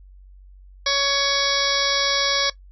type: harmonic tone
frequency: 559 Hz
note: C#5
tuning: 14 cents sharp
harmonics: 1 / 2 / 3 / 4 / 6 / 7 / 8 / 9 / 10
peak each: -27 / -27 / -27 / -27 / -27 / -27 / -27 / -27 / -27 dBFS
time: 0.86-2.5 s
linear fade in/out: 5 ms
effects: noise-tail reverb RT60 0.1 s tail -17 dB re dry + added 47 Hz sine -43 dBFS peak until 2.71 s